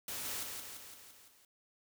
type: noise with echo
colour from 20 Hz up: white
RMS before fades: -41 dBFS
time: 0.08-0.43 s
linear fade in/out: 2 ms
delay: 170 ms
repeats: 6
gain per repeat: -4 dB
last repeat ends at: 1.45 s
effects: none